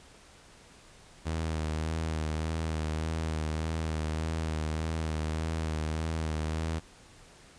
sawtooth tone with vibrato, 79.2 Hz, D#2, 31 cents sharp, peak -26 dBFS, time 1.25-6.8 s, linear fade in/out 20 ms, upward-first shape sine, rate 1.7 Hz, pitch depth 34 cents each way, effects pink hiss -55 dBFS RMS until 7.58 s + resampled to 22050 Hz

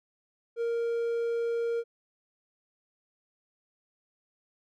triangle tone, 466.2 Hz, A#4, in tune, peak -25 dBFS, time 0.56-1.84 s, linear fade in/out 50 ms, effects none

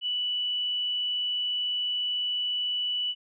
sine tone, 2962 Hz, F#7, 1 cent sharp, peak -26 dBFS, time 0.01-3.15 s, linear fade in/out 50 ms, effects none

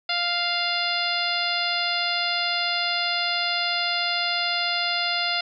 harmonic tone, 698.5 Hz, F5, in tune, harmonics 1 / 2 / 3 / 4 / 5 / 6 / 7, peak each -30 / -30 / -30 / -30 / -30 / -30 / -30 dBFS, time 0.09-5.41 s, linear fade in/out 5 ms, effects none

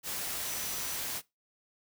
sine tone in noise, 5920 Hz, F#8, in tune, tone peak -43 dBFS, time 0.43-0.98 s, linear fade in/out 50 ms, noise white, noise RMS -36 dBFS, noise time 0.03-1.22 s, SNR -10 dB, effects noise-tail reverb RT60 0.2 s tail -20 dB re dry

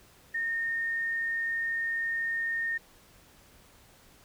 sine tone, 1834 Hz, A#6, 29 cents flat, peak -28 dBFS, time 0.34-2.78 s, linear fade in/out 10 ms, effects pink hiss -58 dBFS RMS until 4.24 s

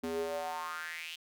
square tone with high-pass filter sweep, 82.1 Hz, E2, 6 cents flat, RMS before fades -38 dBFS, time 0.03-1.16 s, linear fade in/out 10 ms, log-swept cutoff 290 to 3100 Hz, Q 5.2, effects none

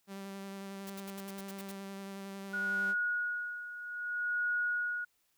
sawtooth tone with vibrato, 196 Hz, G3, in tune, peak -38 dBFS, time 0.07-2.95 s, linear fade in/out 50 ms, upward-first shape square, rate 11 Hz, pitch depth 11 cents each way
white noise bursts, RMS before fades -48 dBFS, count 9, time 0.87-1.715 s, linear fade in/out 2 ms, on 29 ms, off 73 ms
sine tone with tremolo, 1450 Hz, F#6, 35 cents flat, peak -29 dBFS, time 2.53-5.05 s, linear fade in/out 10 ms, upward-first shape sine, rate 0.62 Hz, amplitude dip 75%
effects white hiss -75 dBFS RMS until 5.37 s

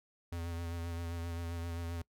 square tone with vibrato, 84.7 Hz, E2, 48 cents sharp, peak -38 dBFS, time 0.32-2.02 s, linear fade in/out 5 ms, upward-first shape sine, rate 7.6 Hz, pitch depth 27 cents each way, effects noise-tail reverb RT60 0.1 s tail -23 dB re dry

